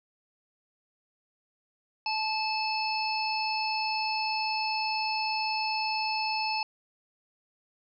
harmonic tone, 871 Hz, A5, 18 cents flat, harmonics 1 / 3 / 5 / 6, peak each -30 / -33 / -36 / -35 dBFS, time 2.06-6.63 s, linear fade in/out 2 ms, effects none

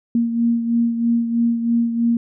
sine beating tone pair, 233.1 / 236.2 Hz, A#3 / A#3, 0 / +23 cents, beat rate 3.1 Hz, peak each -16 / -24 dBFS, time 0.15-2.17 s, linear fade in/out 2 ms, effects none

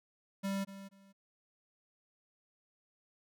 square tone with echo, 196 Hz, G3, in tune, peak -34 dBFS, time 0.43-0.65 s, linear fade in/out 20 ms, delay 240 ms, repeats 2, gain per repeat -13 dB, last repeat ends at 1.13 s, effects none

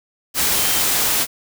sine tone in noise, 3136 Hz, G7, in tune, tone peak -29 dBFS, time 0.53-0.84 s, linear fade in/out 50 ms, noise white, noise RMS -18 dBFS, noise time 0.34-1.27 s, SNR -14 dB, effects none

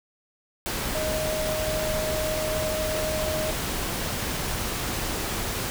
sine tone in noise, 622.3 Hz, D#5, in tune, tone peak -27 dBFS, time 0.95-3.51 s, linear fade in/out 0 ms, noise pink, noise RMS -29 dBFS, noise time 0.66-5.7 s, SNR -1 dB, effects none

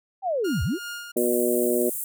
sine linear two-way sweep, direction down then up, 802 to 65.41 to 419.5 Hz, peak -22 dBFS, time 0.22-0.79 s, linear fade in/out 50 ms, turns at 0.63 s
sawtooth tone with tremolo, 1417 Hz, F6, 25 cents sharp, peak -28 dBFS, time 0.44-1.12 s, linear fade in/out 10 ms, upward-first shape sine, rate 2.7 Hz, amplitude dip 50%
harmonic tone, 121.4 Hz, B2, 29 cents flat, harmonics 2 / 3 / 4 / 5, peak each -27 / -23 / -27 / -28 dBFS, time 1.16-1.9 s, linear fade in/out 10 ms
pink high-pass noise, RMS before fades -31 dBFS, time 1.17-2.04 s, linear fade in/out 0 ms, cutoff 8200 Hz, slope 48 dB/octave
effects none

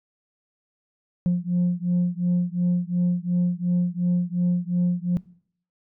sine beating tone pair, 175.7 / 178.5 Hz, F3 / F3, +11 / +38 cents, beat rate 2.8 Hz, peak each -21 dBFS, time 1.26-5.17 s, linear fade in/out 0 ms, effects noise-tail reverb RT60 0.6 s tail -22 dB re dry + tanh soft clip ceiling -16 dBFS

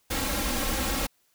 pink noise with comb filter, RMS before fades -28 dBFS, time 0.1-1.07 s, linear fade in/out 10 ms, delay 3.7 ms, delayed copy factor +0.75, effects white hiss -68 dBFS RMS until 1.34 s

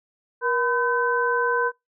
sine tone cluster, 476.6 / 1007 / 1529 Hz, A#4 / B5 / G6, +38 / +33 / -44 cents, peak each -24 dBFS, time 0.41-1.72 s, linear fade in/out 50 ms, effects noise-tail reverb RT60 0.2 s tail -26 dB re dry

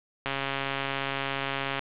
click train, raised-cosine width 0.3 ms, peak -13 dBFS, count 211, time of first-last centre 0.26-1.793 s, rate 137 Hz, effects resampled to 8000 Hz + 7-bit

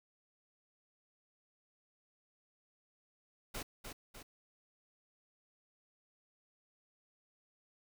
pink noise with echo, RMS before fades -42 dBFS, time 3.54-3.63 s, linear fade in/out 10 ms, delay 300 ms, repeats 2, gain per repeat -5 dB, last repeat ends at 4.23 s, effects none

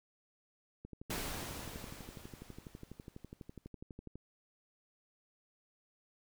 click train, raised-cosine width 3 ms, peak -34 dBFS, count 41, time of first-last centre 0.85-4.156 s, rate 12.1 Hz
pink noise with exponential decay, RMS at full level -38 dBFS, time 1.1-3.68 s, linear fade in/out 5 ms, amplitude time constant 560 ms
effects none

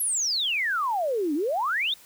sine exponential two-way sweep, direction down then up, 11670 to 278.1 to 3809 Hz, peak -23 dBFS, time 0-1.94 s, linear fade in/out 5 ms, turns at 1.34 s, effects white hiss -52 dBFS RMS until 2.05 s

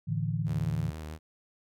sine chord, A suspended fourth, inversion none, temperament equal, 110 / 146.83 / 164.81 Hz, A2 / D3 / E3, 0 / 0 / 0 cents, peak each -32 dBFS, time 0.07-0.91 s, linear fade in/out 20 ms
sawtooth tone with vibrato, 77.78 Hz, D#2, in tune, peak -34 dBFS, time 0.45-1.19 s, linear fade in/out 50 ms, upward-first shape square, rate 6.1 Hz, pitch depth 30 cents each way
effects none

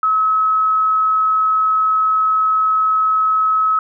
sine tone, 1286 Hz, E6, 43 cents flat, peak -12 dBFS, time 0.03-3.79 s, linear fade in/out 2 ms, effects none

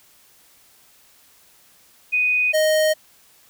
sine / square tone pair in turn, 2489 / 622.2 Hz, D#7 / D#5, 0 / 0 cents, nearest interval 2 octaves, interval 2400 cents, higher first, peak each -16 dBFS, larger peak neither, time 2.12-2.53 / 2.53-2.94 s, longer neither, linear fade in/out 20 ms, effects white hiss -54 dBFS RMS until 3.49 s

